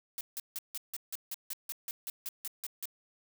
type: noise bursts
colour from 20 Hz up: blue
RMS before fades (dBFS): -38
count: 15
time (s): 0.18-2.855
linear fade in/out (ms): 0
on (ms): 29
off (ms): 160
effects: none